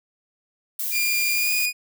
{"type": "noise", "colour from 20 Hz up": "violet", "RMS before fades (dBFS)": -27, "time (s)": [0.79, 1.66], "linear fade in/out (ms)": 5}
{"type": "tone with pitch glide", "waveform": "sawtooth", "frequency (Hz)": [2400, 2463], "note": ["D7", "D#7"], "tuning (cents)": [37, -18], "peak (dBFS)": -18, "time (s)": [0.91, 1.73], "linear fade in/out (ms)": 50, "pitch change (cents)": 45, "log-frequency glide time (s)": [1.33, 1.51]}
{"effects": []}